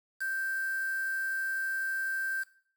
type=tone with quantisation; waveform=sine; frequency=1568 Hz; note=G6; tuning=in tune; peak=-30 dBFS; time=0.2-2.44 s; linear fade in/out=20 ms; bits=7; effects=noise-tail reverb RT60 0.5 s tail -18 dB re dry